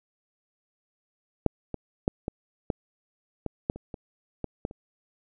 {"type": "clicks", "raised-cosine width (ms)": 2, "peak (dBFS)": [-7, -18, -9, -16, -12, -17, -11, -26, -23, -17, -16, -29], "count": 12, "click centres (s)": [1.463, 1.743, 2.079, 2.281, 2.702, 3.463, 3.699, 3.76, 3.942, 4.443, 4.651, 4.711], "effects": []}